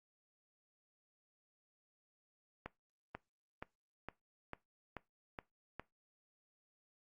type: accelerating click train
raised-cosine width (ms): 0.5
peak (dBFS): -28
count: 8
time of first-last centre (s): 2.66-5.796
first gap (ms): 490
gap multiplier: 0.97
effects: noise-tail reverb RT60 0.2 s tail -21 dB re dry + Opus 48 kbps